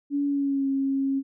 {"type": "tone with pitch glide", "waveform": "sine", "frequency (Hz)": [284.6, 271.9], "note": ["C#4", "C#4"], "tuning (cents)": [46, -33], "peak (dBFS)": -22, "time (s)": [0.1, 1.23], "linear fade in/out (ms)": 50, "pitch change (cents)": -79, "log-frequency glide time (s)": [0.26, 0.68], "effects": []}